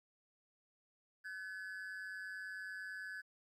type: ring-modulated tone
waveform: triangle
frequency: 1610 Hz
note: G6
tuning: 46 cents sharp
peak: -39 dBFS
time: 1.24-3.22 s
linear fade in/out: 20 ms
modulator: 95.5 Hz
effects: 13-bit